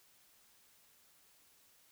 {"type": "silence", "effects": ["white hiss -67 dBFS RMS until 1.91 s"]}